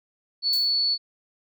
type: tone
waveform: sine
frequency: 4435 Hz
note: C#8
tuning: in tune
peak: -20 dBFS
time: 0.42-0.98 s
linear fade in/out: 50 ms
type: noise with exponential decay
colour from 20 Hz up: violet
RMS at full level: -30 dBFS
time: 0.53-0.78 s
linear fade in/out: 1 ms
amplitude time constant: 53 ms
effects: none